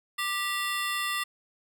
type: ring-modulated tone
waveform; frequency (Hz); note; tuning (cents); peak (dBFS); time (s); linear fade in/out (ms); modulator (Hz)
25% pulse; 1568; G6; 0; -21; 0.18-1.24; 10; 386
effects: none